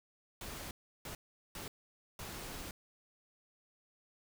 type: noise bursts at uneven times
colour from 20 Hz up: pink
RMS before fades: -45 dBFS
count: 4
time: 0.41-0.71 / 1.05-1.15 / 1.55-1.68 / 2.19-2.71 s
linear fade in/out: 2 ms
effects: none